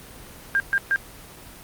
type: tone bursts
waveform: sine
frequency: 1599 Hz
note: G6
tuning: 34 cents sharp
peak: -17 dBFS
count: 3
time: 0.55-0.96 s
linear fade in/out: 0 ms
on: 50 ms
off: 130 ms
effects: pink hiss -43 dBFS RMS until 1.63 s + Opus 24 kbps